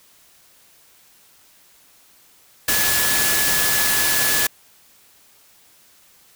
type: tone in noise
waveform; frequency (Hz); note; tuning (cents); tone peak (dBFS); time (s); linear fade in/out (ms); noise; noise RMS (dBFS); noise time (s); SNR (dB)
sine; 1709; G#6; +49; -24; 2.68-4.47; 5; white; -19; 2.68-4.47; -8
effects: white hiss -53 dBFS RMS until 6.35 s